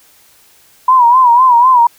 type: tone with vibrato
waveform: sine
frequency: 987.8 Hz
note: B5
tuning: in tune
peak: -4 dBFS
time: 0.88-1.87 s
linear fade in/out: 5 ms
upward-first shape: sine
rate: 4 Hz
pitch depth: 99 cents each way
effects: white hiss -47 dBFS RMS until 1.98 s